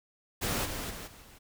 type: noise with level steps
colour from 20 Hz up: pink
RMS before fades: -31 / -37 / -42 / -52 / -54 dBFS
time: 0.41-1.39 s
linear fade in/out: 20 ms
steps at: 0.64 / 0.89 / 1.06 / 1.21 s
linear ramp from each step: 20 ms
effects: none